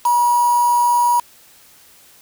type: tone with quantisation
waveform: sine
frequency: 962 Hz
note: B5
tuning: 46 cents flat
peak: -12 dBFS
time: 0.05-1.2 s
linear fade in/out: 5 ms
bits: 4
effects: white hiss -48 dBFS RMS until 2.21 s